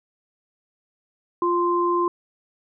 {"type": "tone pair together", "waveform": "sine", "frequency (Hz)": [349.2, 1042.8], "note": ["F4", "C6"], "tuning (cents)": [0, -6], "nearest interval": "octave + perfect fifth", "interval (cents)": 1894, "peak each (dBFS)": -21, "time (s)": [1.42, 2.08], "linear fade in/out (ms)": 2, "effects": []}